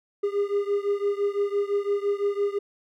triangle beating tone pair, 402.9 / 408.8 Hz, G4 / G#4, +48 / -27 cents, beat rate 5.9 Hz, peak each -23 / -25 dBFS, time 0.23-2.59 s, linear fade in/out 10 ms, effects none

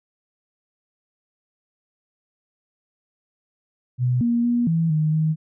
sine tone with pitch steps, 124.7 / 236.2 / 239.7 / 164.2 / 154.6 / 157 Hz, B2 / A#3 / A#3 / E3 / D#3 / D#3, +17 / +23 / +48 / -6 / -11 / +16 cents, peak -17 dBFS, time 3.98-5.36 s, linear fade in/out 50 ms, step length 230 ms, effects none

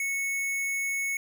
square tone, 2206 Hz, C#7, 9 cents flat, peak -28 dBFS, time 0-1.17 s, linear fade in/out 2 ms, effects none

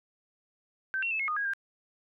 sine tone with pitch steps, 1550 / 2727 / 2614 / 2166 / 1230 / 1644 / 1595 Hz, G6 / F7 / E7 / C#7 / D#6 / G#6 / G6, -20 / -42 / -15 / -41 / -20 / -18 / +30 cents, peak -28 dBFS, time 0.94-1.535 s, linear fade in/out 0 ms, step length 85 ms, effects none

